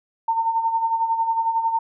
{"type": "tone with tremolo", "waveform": "sine", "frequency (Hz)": 908, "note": "A#5", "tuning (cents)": -46, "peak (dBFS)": -16, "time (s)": [0.28, 1.79], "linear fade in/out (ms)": 5, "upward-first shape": "sine", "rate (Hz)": 11, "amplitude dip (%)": 60, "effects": []}